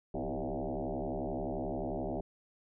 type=tone with frequency modulation; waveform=sine; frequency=174.61 Hz; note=F3; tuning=in tune; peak=-33 dBFS; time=0.14-2.21 s; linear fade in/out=5 ms; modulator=71.4 Hz; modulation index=7.9; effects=none